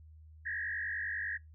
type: tone with frequency modulation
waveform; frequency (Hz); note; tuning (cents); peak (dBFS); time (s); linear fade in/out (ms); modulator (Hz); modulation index
sine; 1772; A6; +12; -34; 0.45-1.38; 20; 50.2; 2.8
effects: noise-tail reverb RT60 0.2 s tail -25 dB re dry + added 78 Hz sine -52 dBFS peak until 1.54 s